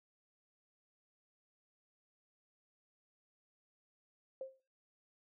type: tone with exponential decay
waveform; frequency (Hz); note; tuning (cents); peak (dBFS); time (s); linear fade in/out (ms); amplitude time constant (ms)
sine; 530; C5; +22; -37; 4.41-4.6; 2; 40
effects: noise-tail reverb RT60 0.3 s tail -17 dB re dry